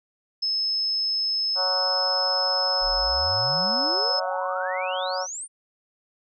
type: tone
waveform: sine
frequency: 5200 Hz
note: E8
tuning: 24 cents flat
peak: -22 dBFS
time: 0.42-4.2 s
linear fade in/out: 10 ms
type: harmonic tone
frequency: 185 Hz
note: F#3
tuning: in tune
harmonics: 3 / 4 / 5 / 6 / 7 / 8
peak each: -29 / -31 / -33 / -35 / -36 / -37 dBFS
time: 1.55-5.27 s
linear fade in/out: 50 ms
type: exponential sweep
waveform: sine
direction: up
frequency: 31.38 to 9420 Hz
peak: -31 dBFS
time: 2.8-5.48 s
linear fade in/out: 50 ms
effects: none